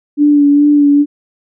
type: tone with vibrato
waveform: sine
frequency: 290 Hz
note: D4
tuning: 22 cents flat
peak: -5 dBFS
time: 0.17-1.06 s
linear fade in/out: 50 ms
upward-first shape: sine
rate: 2.4 Hz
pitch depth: 24 cents each way
effects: none